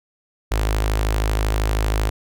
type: tone with notch filter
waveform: sawtooth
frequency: 52.8 Hz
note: G#1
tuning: 29 cents sharp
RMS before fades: -20 dBFS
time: 0.51-2.1 s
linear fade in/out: 10 ms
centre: 180 Hz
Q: 0.77
effects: none